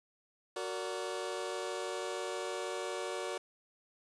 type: chord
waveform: sawtooth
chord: Gb augmented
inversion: none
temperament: just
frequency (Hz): 370 / 462.5 / 578.1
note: Gb4 / Bb4 / D5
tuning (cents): 0 / -14 / -27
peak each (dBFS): -36 / -37 / -37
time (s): 0.56-3.38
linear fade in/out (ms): 5
effects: resampled to 22050 Hz + 9-bit